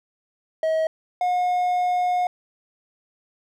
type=tone pair in turn; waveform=triangle; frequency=638 / 720.5 Hz; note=D#5 / F#5; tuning=+43 / -46 cents; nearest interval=major second; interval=211 cents; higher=second; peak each=-17 dBFS; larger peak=neither; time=0.63-0.87 / 1.21-2.27 s; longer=second; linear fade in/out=2 ms; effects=none